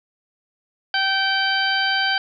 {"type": "harmonic tone", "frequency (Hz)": 775, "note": "G5", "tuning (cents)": -20, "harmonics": [1, 2, 3, 4, 5, 6], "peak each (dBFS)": [-25, -21, -30, -24, -34, -26], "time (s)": [0.94, 2.18], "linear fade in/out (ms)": 2, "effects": []}